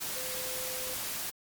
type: tone in noise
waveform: sine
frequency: 512 Hz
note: C5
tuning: 38 cents flat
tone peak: -42 dBFS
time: 0.15-0.95 s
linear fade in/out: 20 ms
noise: white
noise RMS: -36 dBFS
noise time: 0-1.31 s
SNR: -9 dB
effects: Opus 48 kbps